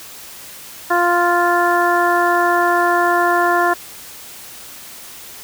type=harmonic tone; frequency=349.2 Hz; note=F4; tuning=in tune; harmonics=1 / 2 / 3 / 4 / 5; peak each=-19 / -17 / -18 / -20 / -21 dBFS; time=0.9-3.74 s; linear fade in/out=10 ms; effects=white hiss -36 dBFS RMS until 5.43 s